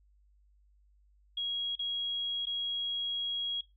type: tone with dropouts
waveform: sine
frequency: 3300 Hz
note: G#7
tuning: 12 cents flat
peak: -31 dBFS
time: 1.37-3.61 s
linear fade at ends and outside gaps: 5 ms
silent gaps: 1.755-1.792 / 2.456-2.468 s
effects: noise-tail reverb RT60 0.2 s tail -20 dB re dry + added 50 Hz sine -62 dBFS peak until 3.76 s